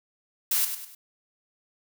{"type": "noise with echo", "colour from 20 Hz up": "blue", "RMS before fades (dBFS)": -24, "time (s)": [0.51, 0.65], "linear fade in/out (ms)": 5, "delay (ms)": 100, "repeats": 3, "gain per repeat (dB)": -8, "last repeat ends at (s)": 0.95, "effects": []}